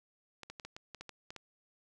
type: clicks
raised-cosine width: 0.2 ms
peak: -28 dBFS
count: 10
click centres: 0.433 / 0.5 / 0.598 / 0.65 / 0.765 / 0.947 / 1.01 / 1.093 / 1.305 / 1.363 s
effects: none